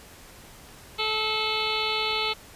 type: harmonic tone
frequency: 434.7 Hz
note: A4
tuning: 21 cents flat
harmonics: 1 / 2 / 3 / 5 / 6 / 7 / 8 / 9 / 10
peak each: -33 / -33 / -33 / -33 / -33 / -33 / -33 / -33 / -33 dBFS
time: 0.98-2.34 s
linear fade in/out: 20 ms
effects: pink hiss -48 dBFS RMS until 2.55 s + resampled to 32000 Hz